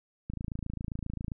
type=click train; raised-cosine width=5 ms; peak=-23 dBFS; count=29; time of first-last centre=0.3-1.318 s; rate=27.5 Hz; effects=none

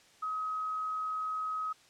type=tone; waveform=sine; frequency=1269 Hz; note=D#6; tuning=34 cents sharp; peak=-32 dBFS; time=0.22-1.73 s; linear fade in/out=10 ms; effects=white hiss -61 dBFS RMS until 1.89 s + low-pass 7000 Hz 12 dB/octave

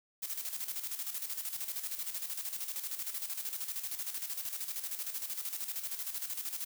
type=noise with tremolo; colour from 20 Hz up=blue; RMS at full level=-37 dBFS; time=0.22-6.65 s; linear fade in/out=10 ms; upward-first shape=square; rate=13 Hz; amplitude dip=60%; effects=none

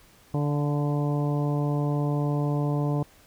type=harmonic tone with a mistuned harmonic; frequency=146.1 Hz; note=D3; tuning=9 cents flat; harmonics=1 / 2 / 3 / 4 / 5 / 6 / 7; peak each=-24 / -30 / -34 / -36 / -38 / -40 / -41 dBFS; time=0.34-3.03 s; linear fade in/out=2 ms; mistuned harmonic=5; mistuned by=-23 cents; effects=pink hiss -56 dBFS RMS until 3.26 s

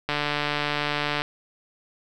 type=click train; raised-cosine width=0.3 ms; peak=-9 dBFS; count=167; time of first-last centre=0.09-1.219 s; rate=147 Hz; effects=none

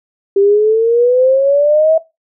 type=exponential sweep; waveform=sine; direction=up; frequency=392 to 650 Hz; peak=-7 dBFS; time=0.36-1.98 s; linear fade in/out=5 ms; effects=noise-tail reverb RT60 0.2 s tail -17 dB re dry

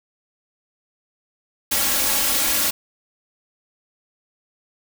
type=noise with comb filter; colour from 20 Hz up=white; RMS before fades=-20 dBFS; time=1.71-2.71 s; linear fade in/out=10 ms; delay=3.6 ms; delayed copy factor=+0.95; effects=none

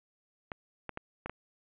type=clicks; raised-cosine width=0.5 ms; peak=-22 dBFS; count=5; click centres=0.518 / 0.893 / 0.974 / 1.26 / 1.296 s; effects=resampled to 8000 Hz + 10-bit

